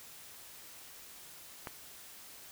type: click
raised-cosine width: 0.5 ms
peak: -24 dBFS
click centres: 1.672 s
effects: white hiss -52 dBFS RMS until 2.51 s